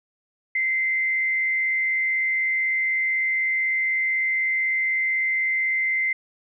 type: tone with frequency modulation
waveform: sine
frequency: 2074 Hz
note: C7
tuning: 16 cents flat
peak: -20 dBFS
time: 0.55-6.13 s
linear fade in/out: 5 ms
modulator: 140 Hz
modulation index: 0.29
effects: none